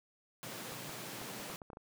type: high-pass noise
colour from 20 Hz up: pink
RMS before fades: -45 dBFS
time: 0.43-1.56 s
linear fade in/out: 0 ms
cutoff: 110 Hz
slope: 96 dB/octave
type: clicks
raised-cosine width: 1 ms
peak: -34 dBFS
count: 9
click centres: 0.721 / 0.894 / 1.216 / 1.4 / 1.5 / 1.618 / 1.702 / 1.732 / 1.771 s
effects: none